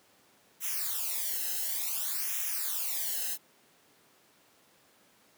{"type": "noise with flanger", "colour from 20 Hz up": "blue", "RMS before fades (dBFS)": -33, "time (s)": [0.6, 3.38], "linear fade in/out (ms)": 50, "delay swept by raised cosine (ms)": [0.22, 0.87], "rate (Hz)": 0.56, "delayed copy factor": -0.95, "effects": ["pink hiss -63 dBFS RMS until 5.37 s", "high-pass 200 Hz 12 dB/octave"]}